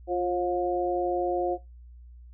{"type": "tone cluster", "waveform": "sine", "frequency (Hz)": [351.7, 539, 714], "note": ["F4", "C#5", "F5"], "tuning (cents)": [12, -49, 38], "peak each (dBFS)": [-27, -29, -30], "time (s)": [0.07, 1.58], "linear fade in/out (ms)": 50, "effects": ["noise-tail reverb RT60 0.2 s tail -18 dB re dry", "added 60 Hz sine -45 dBFS peak until 2.33 s"]}